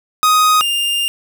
45% pulse tone pair in turn, 1251 / 2803 Hz, D#6 / F7, +9 / +6 cents, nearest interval octave + major second, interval 1397 cents, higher second, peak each -9 / -15 dBFS, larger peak first, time 0.23-0.61 / 0.61-1.08 s, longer second, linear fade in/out 0 ms, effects none

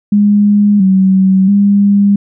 sine tone with pitch steps, 205.7 / 190.1 / 201.5 Hz, G#3 / F#3 / G3, -16 / +47 / +48 cents, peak -5 dBFS, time 0.12-2.16 s, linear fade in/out 5 ms, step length 680 ms, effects none

